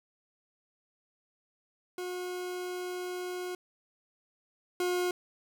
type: tone pair in turn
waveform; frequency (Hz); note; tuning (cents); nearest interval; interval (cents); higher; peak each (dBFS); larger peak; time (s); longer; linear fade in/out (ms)
40% pulse; 361.5 / 359; F#4 / F4; -40 / +48; unison; 12; first; -34 / -27; second; 1.98-3.55 / 4.8-5.11; first; 2
effects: none